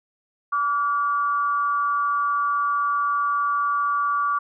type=tone pair together; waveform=sine; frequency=1152 / 1416.6 Hz; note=D6 / F6; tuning=-34 / +24 cents; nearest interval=major third; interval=358 cents; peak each=-20 / -28 dBFS; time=0.52-4.39 s; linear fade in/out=10 ms; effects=none